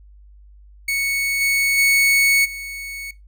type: tone with level steps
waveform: 40% pulse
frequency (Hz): 2217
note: C#7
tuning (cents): 0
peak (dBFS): -18 / -15 / -12 / -28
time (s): 0.88-3.11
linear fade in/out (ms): 5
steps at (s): 1.4 / 1.77 / 2.44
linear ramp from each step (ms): 20
effects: noise-tail reverb RT60 0.2 s tail -19 dB re dry + added 50 Hz sine -43 dBFS peak until 3.27 s